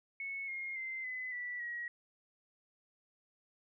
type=tone with pitch steps; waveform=sine; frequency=2202 / 2139 / 2078 / 2019 / 1961.8 / 1905.9 Hz; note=C#7 / C7 / C7 / B6 / B6 / A#6; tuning=-12 / +38 / -12 / +38 / -12 / +38 cents; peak=-38 dBFS; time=0.2-1.88 s; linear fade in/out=2 ms; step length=280 ms; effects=none